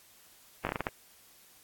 slowing click train, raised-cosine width 0.5 ms, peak -15 dBFS, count 7, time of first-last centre 0.65-0.868 s, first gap 18 ms, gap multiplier 1.28, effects white hiss -59 dBFS RMS until 1.63 s + AAC 64 kbps

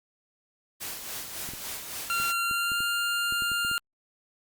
white noise with tremolo, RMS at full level -35 dBFS, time 0.8-2.33 s, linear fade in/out 20 ms, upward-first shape sine, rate 3.6 Hz, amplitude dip 45%
clicks, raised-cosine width 3 ms, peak -30 dBFS, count 11, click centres 1.489 / 1.536 / 2.2 / 2.512 / 2.718 / 2.805 / 3.324 / 3.422 / 3.517 / 3.649 / 3.714 s
25% pulse tone with pitch glide, 1380 to 1400.1 Hz, F6 to F6, -21 to +4 cents, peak -22 dBFS, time 2.1-3.78 s, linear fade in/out 0 ms, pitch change +25 cents, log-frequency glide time 2.4-2.82 s
effects Opus 48 kbps

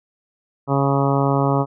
harmonic tone, 138.59 Hz, C#3, in tune, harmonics 1 / 2 / 3 / 4 / 5 / 6 / 7 / 8 / 9, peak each -19 / -22 / -24 / -25 / -26 / -27 / -27 / -28 / -29 dBFS, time 0.67-1.66 s, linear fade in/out 50 ms, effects none

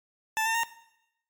20% pulse tone with pitch steps, 880 / 901.1 / 922.7 Hz, A5 / A5 / A#5, 0 / +41 / -18 cents, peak -20 dBFS, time 0.37-0.634 s, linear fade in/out 0 ms, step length 88 ms, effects noise-tail reverb RT60 0.8 s tail -17 dB re dry + MP3 96 kbps

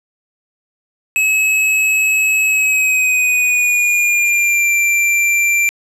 square tone with pitch glide, 2574 to 2360 Hz, E7 to D7, -42 to +8 cents, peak -12 dBFS, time 1.16-5.69 s, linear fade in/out 0 ms, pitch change -150 cents, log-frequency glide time 2.45-4.72 s, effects low-pass 12000 Hz 12 dB/octave

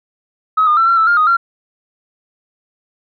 sine tone with pitch steps, 1276 / 1217 / 1341 / 1365 / 1318 / 1405 / 1246 / 1375 Hz, D#6 / D#6 / E6 / F6 / E6 / F6 / D#6 / F6, +43 / -39 / +29 / -40 / -1 / +10 / +2 / -27 cents, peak -8 dBFS, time 0.57-1.37 s, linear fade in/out 10 ms, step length 100 ms, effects tanh soft clip ceiling -4 dBFS

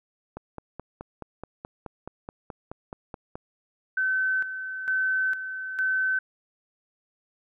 click train, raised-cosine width 1 ms, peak -22 dBFS, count 15, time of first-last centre 0.37-3.355 s, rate 4.69 Hz
sine tone with tremolo, 1528 Hz, G6, 45 cents flat, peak -22 dBFS, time 3.97-6.19 s, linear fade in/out 5 ms, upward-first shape square, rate 1.1 Hz, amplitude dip 65%
effects none

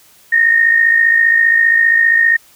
sine tone with amplitude modulation, 1845 Hz, A#6, 18 cents flat, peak -5 dBFS, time 0.32-2.37 s, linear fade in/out 10 ms, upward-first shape sine, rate 55.1 Hz, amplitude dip 60%, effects white hiss -47 dBFS RMS until 2.55 s

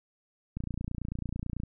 click train, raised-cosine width 5 ms, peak -22 dBFS, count 32, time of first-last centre 0.57-1.635 s, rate 29.1 Hz, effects none

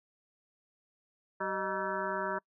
harmonic tone with a mistuned harmonic, 191.3 Hz, G3, 42 cents flat, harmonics 1 / 2 / 3 / 5 / 6 / 7 / 8 / 9, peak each -44 / -39 / -38 / -36 / -43 / -40 / -40 / -43 dBFS, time 1.4-2.39 s, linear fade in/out 10 ms, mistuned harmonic 3, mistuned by +120 cents, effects noise-tail reverb RT60 0.1 s tail -26 dB re dry

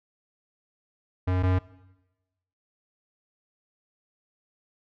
square tone pair in turn, 91.7 / 92.13 Hz, F#2 / F#2, -15 / -7 cents, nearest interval unison, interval 8 cents, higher second, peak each -23 / -21 dBFS, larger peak second, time 1.27-1.43 / 1.43-1.59 s, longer neither, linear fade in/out 10 ms, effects noise-tail reverb RT60 1.0 s tail -19 dB re dry + low-pass 2000 Hz 12 dB/octave

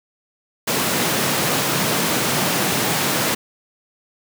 pink high-pass noise, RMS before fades -20 dBFS, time 0.67-3.35 s, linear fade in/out 10 ms, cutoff 130 Hz, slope 24 dB/octave, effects none

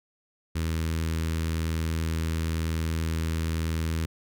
sawtooth tone with notch filter, 81 Hz, E2, 30 cents flat, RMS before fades -28 dBFS, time 0.55-4.06 s, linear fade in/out 10 ms, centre 710 Hz, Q 0.83, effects none

